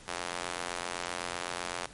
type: tone with high-pass filter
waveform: square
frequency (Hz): 43.92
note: F1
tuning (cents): +11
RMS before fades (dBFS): -37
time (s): 0.08-1.86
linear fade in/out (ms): 0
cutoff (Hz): 700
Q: 0.66
effects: pink hiss -52 dBFS RMS until 1.93 s + MP3 48 kbps